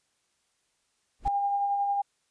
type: noise with exponential growth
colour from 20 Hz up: brown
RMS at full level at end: -27 dBFS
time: 1.19-1.28 s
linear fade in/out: 2 ms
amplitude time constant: 19 ms
type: tone with tremolo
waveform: sine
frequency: 804 Hz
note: G5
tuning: 44 cents sharp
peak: -23 dBFS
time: 1.25-2.02 s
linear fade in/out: 10 ms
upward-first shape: sine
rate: 11 Hz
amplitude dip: 30%
effects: white hiss -73 dBFS RMS until 2.3 s + resampled to 22050 Hz